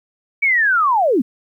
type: linear sweep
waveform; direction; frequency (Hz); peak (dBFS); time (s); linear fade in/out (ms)
sine; down; 2295 to 210; -12; 0.42-1.22; 10
effects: 9-bit